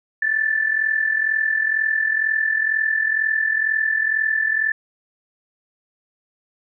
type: tone with amplitude modulation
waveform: sine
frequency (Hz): 1758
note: A6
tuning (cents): -2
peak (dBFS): -14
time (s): 0.22-4.72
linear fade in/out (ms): 5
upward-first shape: sine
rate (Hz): 42.1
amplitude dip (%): 70
effects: none